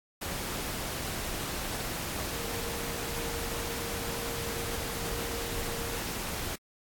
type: tone in noise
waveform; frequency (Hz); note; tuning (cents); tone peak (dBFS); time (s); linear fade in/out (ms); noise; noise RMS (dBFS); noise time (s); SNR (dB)
sine; 466.2; A#4; 0; -40; 2.32-5.98; 10; pink; -35; 0.21-6.56; -8
effects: AAC 64 kbps